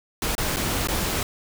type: noise with dropouts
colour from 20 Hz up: pink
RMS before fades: -25 dBFS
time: 0.22-1.23 s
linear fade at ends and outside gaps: 2 ms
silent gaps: 0.352-0.38 / 0.562-0.568 / 0.873-0.885 s
effects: none